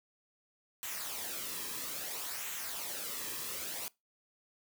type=noise with flanger; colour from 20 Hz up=white; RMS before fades=-40 dBFS; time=0.83-3.88 s; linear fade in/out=0 ms; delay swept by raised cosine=0.2 to 1.4 ms; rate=0.6 Hz; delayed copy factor=-0.55; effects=noise-tail reverb RT60 0.2 s tail -22 dB re dry